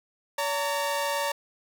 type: tone pair together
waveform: sawtooth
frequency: 569.1 / 916 Hz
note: C#5 / A#5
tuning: +45 / -31 cents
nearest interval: minor sixth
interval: 824 cents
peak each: -25 dBFS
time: 0.38-1.32 s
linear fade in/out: 5 ms
effects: none